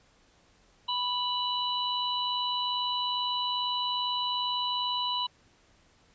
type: harmonic tone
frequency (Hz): 987.8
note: B5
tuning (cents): 0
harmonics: 1 / 3 / 4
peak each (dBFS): -31 / -32 / -33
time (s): 0.88-5.27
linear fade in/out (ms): 10
effects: pink hiss -63 dBFS RMS until 6.14 s + resampled to 16000 Hz